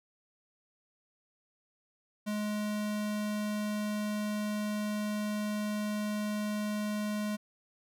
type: tone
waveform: square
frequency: 210 Hz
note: G#3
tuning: 19 cents sharp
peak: -32 dBFS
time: 2.26-7.37 s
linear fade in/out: 20 ms
effects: none